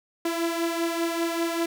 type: beating tone pair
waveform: sawtooth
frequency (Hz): 333.9 / 339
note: E4 / E4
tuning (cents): +22 / +49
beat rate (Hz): 5.1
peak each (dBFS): -22 / -27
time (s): 0.25-1.66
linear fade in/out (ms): 5
effects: none